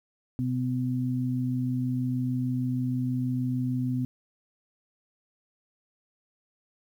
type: tone pair together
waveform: sine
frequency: 126.4 / 252.8 Hz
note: B2 / B3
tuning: +41 / +41 cents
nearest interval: octave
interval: 1200 cents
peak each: -28 dBFS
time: 0.39-4.05 s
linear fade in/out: 0 ms
effects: 10-bit